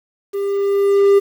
triangle tone with level ramp, 398.9 Hz, G4, 30 cents sharp, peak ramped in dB -17 to -5 dBFS, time 0.33-1.2 s, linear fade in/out 20 ms, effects 7-bit

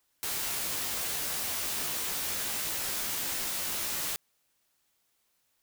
white noise with comb filter, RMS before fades -33 dBFS, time 0.23-4.16 s, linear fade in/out 0 ms, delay 16 ms, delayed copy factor -0.6, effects white hiss -74 dBFS RMS until 5.62 s

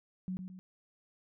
sine tone with echo, 185 Hz, F#3, in tune, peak -34 dBFS, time 0.28-0.37 s, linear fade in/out 0 ms, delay 110 ms, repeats 2, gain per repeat -6 dB, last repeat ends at 0.59 s, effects none

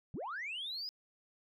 sine linear sweep, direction up, 103.83 to 5090 Hz, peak -37 dBFS, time 0.14-0.89 s, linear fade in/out 0 ms, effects tanh soft clip ceiling -35 dBFS

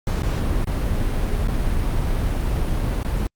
brown noise with dropouts, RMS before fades -21 dBFS, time 0.07-3.27 s, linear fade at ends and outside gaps 1 ms, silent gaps 0.222-0.232 / 0.645-0.671 / 1.475-1.483 / 3.031-3.047 s, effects Opus 48 kbps

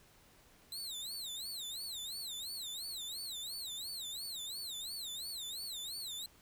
sawtooth tone with vibrato, 3963 Hz, B7, 5 cents sharp, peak -38 dBFS, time 0.72-6.26 s, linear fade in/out 2 ms, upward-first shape sine, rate 2.9 Hz, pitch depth 220 cents each way, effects pink hiss -64 dBFS RMS until 6.41 s

